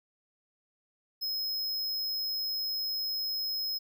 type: tone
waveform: square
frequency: 5130 Hz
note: E8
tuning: 48 cents flat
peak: -31 dBFS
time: 1.21-3.79 s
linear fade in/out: 20 ms
effects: none

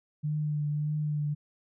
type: tone with vibrato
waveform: sine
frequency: 149.7 Hz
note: D3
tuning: 33 cents sharp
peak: -27 dBFS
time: 0.23-1.35 s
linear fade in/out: 20 ms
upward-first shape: triangle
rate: 1.7 Hz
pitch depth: 27 cents each way
effects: none

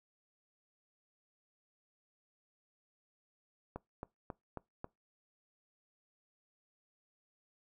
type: click train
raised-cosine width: 1 ms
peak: -27 dBFS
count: 5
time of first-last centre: 3.76-4.844 s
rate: 3.69 Hz
effects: noise-tail reverb RT60 0.2 s tail -23 dB re dry

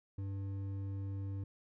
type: tone with hard clipping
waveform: triangle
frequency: 98 Hz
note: G2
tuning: in tune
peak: -39 dBFS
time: 0.18-1.44 s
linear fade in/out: 5 ms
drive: 11 dB
effects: none

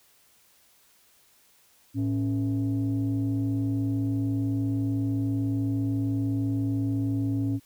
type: tone pair together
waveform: sine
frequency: 110 / 276.1 Hz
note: A2 / C#4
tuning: 0 / -7 cents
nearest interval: octave + major third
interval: 1593 cents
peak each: -25 dBFS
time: 1.94-7.6 s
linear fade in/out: 50 ms
effects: tanh soft clip ceiling -20 dBFS + white hiss -61 dBFS RMS until 7.65 s

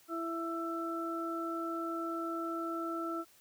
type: harmonic tone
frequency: 332.4 Hz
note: E4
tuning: 15 cents sharp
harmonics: 1 / 2 / 4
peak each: -37 / -43 / -38 dBFS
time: 0.08-3.25 s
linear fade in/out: 50 ms
effects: white hiss -63 dBFS RMS until 3.4 s

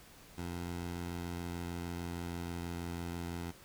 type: tone with pitch glide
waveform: 15% pulse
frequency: 87 to 85.95 Hz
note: F2 to F2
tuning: -6 to -27 cents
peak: -32 dBFS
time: 0.37-3.52 s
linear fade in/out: 20 ms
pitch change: -21 cents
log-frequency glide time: 0.88-3.03 s
effects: pink hiss -57 dBFS RMS until 3.64 s

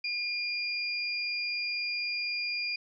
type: tone pair together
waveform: sine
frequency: 2414 / 4828 Hz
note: D7 / D8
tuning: +47 / +47 cents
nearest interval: octave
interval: 1200 cents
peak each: -32 / -34 dBFS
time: 0.04-2.76 s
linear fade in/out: 5 ms
effects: none

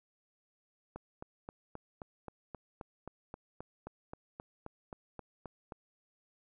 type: click train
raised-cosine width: 1 ms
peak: -29 dBFS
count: 19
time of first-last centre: 0.96-5.722 s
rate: 3.78 Hz
effects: none

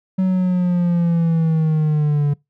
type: linear sweep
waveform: triangle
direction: down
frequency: 188.5 to 143.6 Hz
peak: -12 dBFS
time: 0.18-2.34 s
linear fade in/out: 10 ms
effects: noise-tail reverb RT60 0.2 s tail -25 dB re dry

